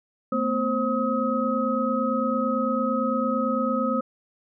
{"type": "tone cluster", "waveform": "sine", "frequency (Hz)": [223.9, 252.8, 529, 1270], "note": ["A3", "B3", "C5", "D#6"], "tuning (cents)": [30, 41, 19, 35], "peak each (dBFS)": -27, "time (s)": [0.32, 4.01], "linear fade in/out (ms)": 5, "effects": []}